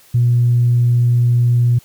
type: tone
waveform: sine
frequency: 120.6 Hz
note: B2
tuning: 41 cents flat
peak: -9 dBFS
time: 0.14-1.79 s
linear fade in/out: 10 ms
effects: tanh soft clip ceiling -5 dBFS + white hiss -48 dBFS RMS until 1.84 s